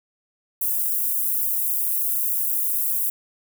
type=high-pass noise; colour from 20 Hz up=white; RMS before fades=-23 dBFS; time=0.61-3.1 s; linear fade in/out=5 ms; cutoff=11000 Hz; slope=24 dB/octave; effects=none